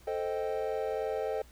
triangle chord, A half-diminished seventh, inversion none, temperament equal, 440 / 523.3 / 622.3 / 784 Hz, A4 / C5 / Eb5 / G5, 0 / 0 / 0 / 0 cents, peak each -32 / -34 / -35 / -37 dBFS, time 0.07-1.42 s, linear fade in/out 5 ms, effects added 60 Hz sine -55 dBFS peak until 1.51 s + pink hiss -60 dBFS RMS until 1.51 s

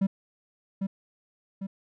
triangle tone with echo, 194 Hz, G3, 18 cents flat, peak -19 dBFS, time 0.01-0.07 s, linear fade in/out 10 ms, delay 800 ms, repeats 2, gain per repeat -5 dB, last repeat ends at 1.67 s, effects none

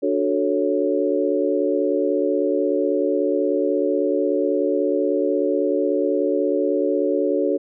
sine chord, D major seventh, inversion none, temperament equal, 293.7 / 370 / 440 / 554.4 Hz, D4 / F#4 / A4 / C#5, 0 / 0 / 0 / 0 cents, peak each -23 dBFS, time 0.02-7.58 s, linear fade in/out 20 ms, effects none

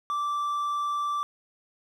triangle tone, 1169 Hz, D6, 8 cents flat, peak -24 dBFS, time 0.1-1.23 s, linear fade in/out 0 ms, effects none

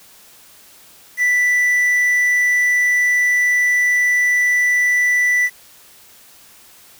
triangle tone with quantisation, 1975.5 Hz, B6, in tune, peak -11 dBFS, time 1.17-5.5 s, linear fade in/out 50 ms, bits 6, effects white hiss -46 dBFS RMS until 6.99 s

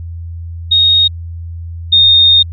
sine tone pair in turn, 3729 / 3682 Hz, A#7 / A#7, 0 / -22 cents, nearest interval unison, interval 22 cents, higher first, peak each -6 / -4 dBFS, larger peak second, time 0.71-1.08 / 1.92-2.43 s, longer second, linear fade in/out 10 ms, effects added 84 Hz sine -22 dBFS peak until 2.52 s

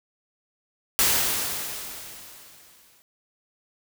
white noise with exponential decay, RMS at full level -19 dBFS, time 0.99-3.02 s, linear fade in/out 0 ms, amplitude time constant 440 ms, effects none

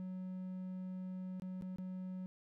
triangle tone with dropouts, 185.2 Hz, F#3, 2 cents sharp, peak -39 dBFS, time 0-2.26 s, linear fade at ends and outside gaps 0 ms, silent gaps 1.398-1.421 / 1.612-1.622 / 1.76-1.784 s, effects none

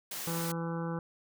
white high-pass noise, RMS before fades -39 dBFS, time 0.11-0.52 s, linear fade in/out 5 ms, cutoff 140 Hz, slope 96 dB/octave
harmonic tone, 166.9 Hz, E3, 22 cents sharp, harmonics 1 / 2 / 3 / 5 / 6 / 7 / 8 / 9, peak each -34 / -41 / -40 / -45 / -47 / -47 / -48 / -49 dBFS, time 0.27-0.99 s, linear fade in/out 2 ms
effects none

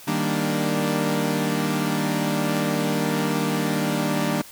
sawtooth chord, Eb major seventh, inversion none, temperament equal, 155.56 / 196 / 233.1 / 293.7 Hz, Eb3 / G3 / Bb3 / D4, 0 / 0 / 0 / 0 cents, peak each -23 dBFS, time 0.07-4.42 s, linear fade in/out 10 ms, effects white hiss -44 dBFS RMS until 4.51 s

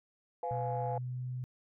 sine chord, F diminished, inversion second, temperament just, 502.9 / 698.5 / 838.1 Hz, Cb5 / F5 / Ab5, +31 / 0 / +16 cents, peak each -37 dBFS, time 0.43-0.98 s, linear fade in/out 2 ms
sine tone with pitch glide, 123.47 to 126.06 Hz, B2 to B2, 0 to +36 cents, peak -35 dBFS, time 0.51-1.44 s, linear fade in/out 0 ms, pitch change +36 cents, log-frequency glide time 0.65-1.26 s
effects tanh soft clip ceiling -24 dBFS

